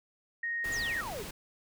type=tone; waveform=sine; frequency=1864.7 Hz; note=A#6; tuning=in tune; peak=-31 dBFS; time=0.43-1.01 s; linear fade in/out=5 ms
type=noise; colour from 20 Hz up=pink; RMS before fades=-42 dBFS; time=0.64-1.31 s; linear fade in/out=5 ms
type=exponential sweep; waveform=sine; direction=down; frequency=7430 to 373.6 Hz; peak=-37 dBFS; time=0.72-1.23 s; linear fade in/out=5 ms
effects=none